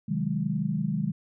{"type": "chord", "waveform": "sine", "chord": "Ab dominant seventh", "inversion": "first", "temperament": "just", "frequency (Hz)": [129.78, 155.74, 186.89, 207.7], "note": ["C3", "Eb3", "Gb3", "Ab3"], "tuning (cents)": [-14, 2, 18, 0], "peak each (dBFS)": [-35, -29, -31, -30], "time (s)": [0.08, 1.12], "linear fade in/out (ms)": 10, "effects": []}